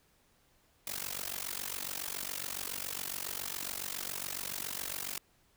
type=noise with amplitude modulation; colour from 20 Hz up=white; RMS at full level=-35 dBFS; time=0.87-5.18 s; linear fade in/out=2 ms; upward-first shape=sine; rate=47.2 Hz; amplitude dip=95%; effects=pink hiss -69 dBFS RMS until 5.56 s